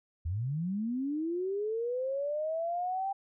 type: linear sweep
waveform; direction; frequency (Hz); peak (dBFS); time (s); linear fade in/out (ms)
sine; up; 75.8 to 792; -30; 0.25-3.13; 10
effects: none